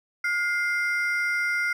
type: ring-modulated tone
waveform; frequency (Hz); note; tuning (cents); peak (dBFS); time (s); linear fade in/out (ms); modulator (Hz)
triangle; 1760; A6; 0; -18; 0.24-1.73; 5; 333
effects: none